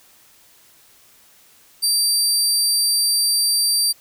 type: tone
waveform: 25% pulse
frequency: 4680 Hz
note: D8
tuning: 7 cents flat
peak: -11 dBFS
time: 1.82-3.93 s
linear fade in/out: 20 ms
effects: white hiss -52 dBFS RMS until 4 s